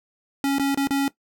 square tone with dropouts, 277.2 Hz, C#4, in tune, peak -20 dBFS, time 0.44-1.08 s, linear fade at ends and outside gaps 1 ms, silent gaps 0.584-0.596 / 0.746-0.774 / 0.872-0.907 s, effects noise-tail reverb RT60 0.1 s tail -17 dB re dry

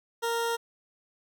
20% pulse tone, 464.5 Hz, A#4, 6 cents flat, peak -22 dBFS, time 0.22-0.57 s, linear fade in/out 20 ms, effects none

